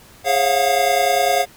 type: tone cluster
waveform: square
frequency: 415.5 / 542 / 692 / 722 Hz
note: G#4 / C#5 / F5 / F#5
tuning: +1 / -39 / -16 / -43 cents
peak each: -26 / -22 / -20 / -19 dBFS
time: 0.24-1.46 s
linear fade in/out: 50 ms
effects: pink hiss -46 dBFS RMS until 1.56 s